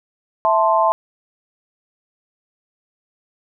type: chord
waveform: sine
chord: A minor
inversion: second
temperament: equal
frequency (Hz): 659.3 / 880 / 1046.5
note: E5 / A5 / C6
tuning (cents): 0 / 0 / 0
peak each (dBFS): -17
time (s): 0.45-0.92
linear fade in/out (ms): 0
effects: none